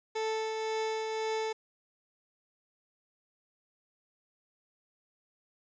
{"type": "tone with tremolo", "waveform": "30% pulse", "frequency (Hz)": 440, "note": "A4", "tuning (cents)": 0, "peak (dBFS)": -27, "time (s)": [0.15, 1.53], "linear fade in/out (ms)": 10, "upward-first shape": "triangle", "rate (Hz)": 1.9, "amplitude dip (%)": 35, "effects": ["resampled to 16000 Hz", "10-bit"]}